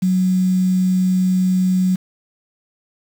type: tone with quantisation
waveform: sine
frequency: 185 Hz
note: F#3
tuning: in tune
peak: -13 dBFS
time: 0.02-1.96 s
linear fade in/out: 10 ms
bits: 6
effects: none